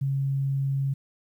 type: tone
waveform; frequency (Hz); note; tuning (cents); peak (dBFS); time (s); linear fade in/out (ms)
sine; 137; C#3; -20; -23; 0.01-0.94; 10
effects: 10-bit